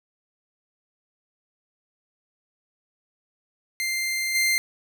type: tone with level steps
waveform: sawtooth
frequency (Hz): 2093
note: C7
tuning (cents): 0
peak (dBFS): -21 / -16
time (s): 3.8-4.58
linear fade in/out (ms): 0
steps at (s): 4.34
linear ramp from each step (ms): 20
effects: none